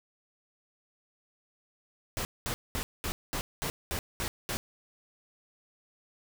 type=noise bursts; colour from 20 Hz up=pink; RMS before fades=-33 dBFS; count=9; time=2.17-4.57 s; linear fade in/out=0 ms; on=80 ms; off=210 ms; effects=none